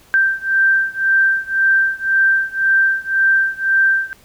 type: beating tone pair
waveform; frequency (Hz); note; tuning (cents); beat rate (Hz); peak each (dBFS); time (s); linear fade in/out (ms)
sine; 1568 / 1569.9; G6 / G6; 0 / +2; 1.9; -15 / -16; 0.14-4.13; 0
effects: pink hiss -49 dBFS RMS until 4.24 s